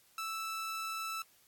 sawtooth tone, 1318.5 Hz, E6, in tune, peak -33 dBFS, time 0.18-1.22 s, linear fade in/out 2 ms, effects white hiss -66 dBFS RMS until 1.47 s + AAC 64 kbps

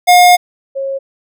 square / sine tone pair in turn, 715 / 543.6 Hz, F5 / C#5, +41 / -34 cents, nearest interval perfect fourth, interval 475 cents, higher first, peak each -4 / -16 dBFS, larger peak first, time 0.07-0.37 / 0.75-0.99 s, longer first, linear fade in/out 20 ms, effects none

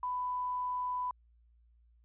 sine tone with quantisation, 996 Hz, B5, 14 cents sharp, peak -32 dBFS, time 0.03-1.11 s, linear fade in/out 2 ms, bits 10, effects added 58 Hz sine -62 dBFS peak until 2.04 s + resampled to 8000 Hz

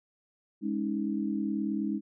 sine chord, Ab suspended fourth, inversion none, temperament equal with one note detuned, 207.7 / 277.2 / 316 Hz, Ab3 / Db4 / Eb4, 0 / 0 / +27 cents, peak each -31 / -34 / -33 dBFS, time 0.61-2.01 s, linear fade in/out 50 ms, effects none

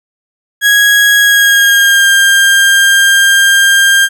35% pulse tone with pitch glide, 1655 to 1598.6 Hz, G#6 to G6, -6 to +33 cents, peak -3 dBFS, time 0.61-4.09 s, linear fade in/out 50 ms, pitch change -61 cents, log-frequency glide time 1.19-2.09 s, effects none

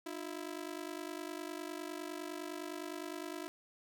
sawtooth ring-modulated tone, 330 Hz, E4, 2 cents sharp, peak -34 dBFS, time 0.06-3.48 s, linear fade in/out 0 ms, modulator 24.9 Hz, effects none

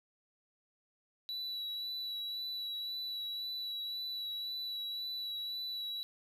triangle tone with vibrato, 3937 Hz, B7, 6 cents flat, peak -36 dBFS, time 1.29-6.03 s, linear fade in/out 0 ms, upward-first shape sine, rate 1.9 Hz, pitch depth 18 cents each way, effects none

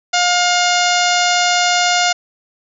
harmonic tone, 711 Hz, F5, 31 cents sharp, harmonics 1 / 2 / 3 / 4 / 5 / 6 / 7 / 8 / 9 / 10, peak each -16 / -19 / -21 / -22 / -23 / -24 / -24 / -25 / -26 / -26 dBFS, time 0.13-2.13 s, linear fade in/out 10 ms, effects none

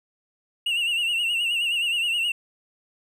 triangle tone with vibrato, 2794 Hz, F7, in tune, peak -20 dBFS, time 0.66-2.32 s, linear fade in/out 5 ms, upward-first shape sine, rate 9.5 Hz, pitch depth 75 cents each way, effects none

